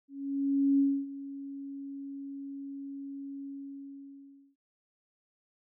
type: tone with ADSR envelope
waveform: sine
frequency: 277.2 Hz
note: C#4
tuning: in tune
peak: -21 dBFS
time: 0.08-4.56 s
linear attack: 710 ms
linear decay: 270 ms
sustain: -17 dB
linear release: 1100 ms
effects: none